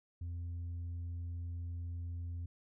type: tone with tanh clipping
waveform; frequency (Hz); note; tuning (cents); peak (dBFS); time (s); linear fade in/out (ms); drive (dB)
sine; 86; F2; -26; -39; 0.21-2.46; 5; 2
effects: none